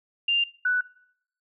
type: tone pair in turn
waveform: sine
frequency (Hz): 2794 / 1485.6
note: F7 / F#6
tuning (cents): 0 / +7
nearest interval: major seventh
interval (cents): 1093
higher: first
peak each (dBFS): -20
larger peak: neither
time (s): 0.28-0.44 / 0.65-0.81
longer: neither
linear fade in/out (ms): 5
effects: noise-tail reverb RT60 0.7 s tail -22 dB re dry